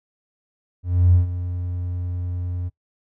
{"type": "tone with ADSR envelope", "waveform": "triangle", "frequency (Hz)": 89, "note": "F2", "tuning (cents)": 33, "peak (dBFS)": -7, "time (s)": [0.83, 2.7], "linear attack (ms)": 300, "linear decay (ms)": 130, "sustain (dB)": -15, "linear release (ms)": 27, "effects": ["noise-tail reverb RT60 0.1 s tail -20 dB re dry", "tanh soft clip ceiling -7 dBFS"]}